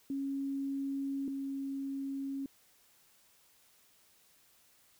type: tone pair in turn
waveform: sine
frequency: 274.9 / 273.6 Hz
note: C#4 / C#4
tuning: -14 / -23 cents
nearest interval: unison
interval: 9 cents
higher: first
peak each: -33 / -35 dBFS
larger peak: first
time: 0.1-1.28 / 1.28-2.46 s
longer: neither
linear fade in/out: 2 ms
effects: white hiss -66 dBFS RMS until 4.99 s